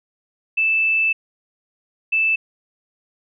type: tone bursts at uneven times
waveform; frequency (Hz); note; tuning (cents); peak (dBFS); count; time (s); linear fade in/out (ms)
sine; 2637; E7; 0; -15; 2; 0.57-1.13 / 2.12-2.36; 10
effects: none